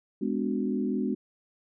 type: chord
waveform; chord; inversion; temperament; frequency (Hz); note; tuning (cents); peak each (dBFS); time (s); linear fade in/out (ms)
sine; G# half-diminished seventh; none; equal with one note detuned; 207.7 / 251.1 / 293.7 / 370; G#3 / B3 / D4 / F#4; 0 / +29 / 0 / 0; -30 / -30 / -33 / -34; 0.21-1.15; 10
effects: none